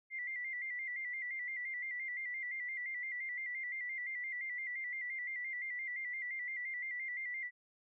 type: tone with vibrato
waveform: sine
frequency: 2033 Hz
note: B6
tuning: 50 cents sharp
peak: -38 dBFS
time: 0.1-7.51 s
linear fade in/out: 50 ms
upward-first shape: square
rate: 5.8 Hz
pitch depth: 59 cents each way
effects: none